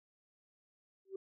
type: tone with exponential growth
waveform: sine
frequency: 386 Hz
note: G4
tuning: 27 cents flat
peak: -35 dBFS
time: 1.05-1.16 s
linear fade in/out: 5 ms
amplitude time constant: 22 ms
effects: tanh soft clip ceiling -31 dBFS